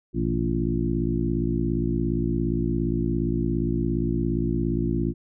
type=harmonic tone with a mistuned harmonic; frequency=57.3 Hz; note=A#1; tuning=29 cents flat; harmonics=1 / 2 / 3 / 4 / 5 / 6; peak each=-29 / -29 / -29 / -29 / -29 / -29 dBFS; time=0.13-5.14 s; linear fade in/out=50 ms; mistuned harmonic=2; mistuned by=+110 cents; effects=none